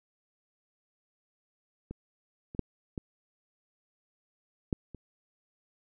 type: clicks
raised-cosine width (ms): 3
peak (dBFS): -26 / -30 / -14 / -22 / -15 / -30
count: 6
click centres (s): 1.91 / 2.549 / 2.593 / 2.978 / 4.728 / 4.947
effects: none